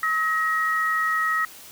sine tone pair together, 1281.3 / 1893 Hz, E6 / A#6, -50 / +26 cents, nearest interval perfect fifth, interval 676 cents, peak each -23 dBFS, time 0.03-1.45 s, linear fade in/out 2 ms, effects white hiss -44 dBFS RMS until 1.71 s

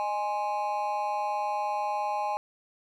triangle tone with amplitude modulation, 830.6 Hz, G#5, in tune, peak -21 dBFS, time 0-2.37 s, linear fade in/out 0 ms, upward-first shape sine, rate 217 Hz, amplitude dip 95%, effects none

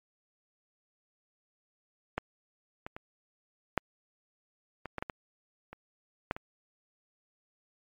clicks, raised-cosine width 0.5 ms, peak -15 / -24 / -26 / -10 / -23 / -20 / -18 / -21 / -29 / -14 / -25 dBFS, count 11, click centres 2.18 / 2.865 / 2.965 / 3.777 / 4.857 / 4.983 / 5.025 / 5.098 / 5.73 / 6.311 / 6.365 s, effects MP3 64 kbps

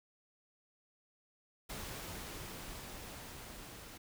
pink noise with level ramp, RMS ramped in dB -44 to -51 dBFS, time 1.69-3.98 s, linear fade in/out 10 ms, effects none

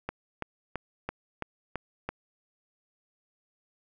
click train, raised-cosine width 0.5 ms, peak -17 dBFS, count 7, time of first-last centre 0.09-2.09 s, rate 3 Hz, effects none

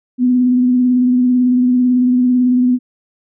sine tone with vibrato, 249.6 Hz, B3, 19 cents sharp, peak -9 dBFS, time 0.18-2.79 s, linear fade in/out 50 ms, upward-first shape triangle, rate 18 Hz, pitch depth 32 cents each way, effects none

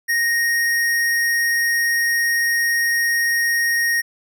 square tone, 1864.7 Hz, A#6, in tune, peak -17 dBFS, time 0.08-4.02 s, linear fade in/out 20 ms, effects none

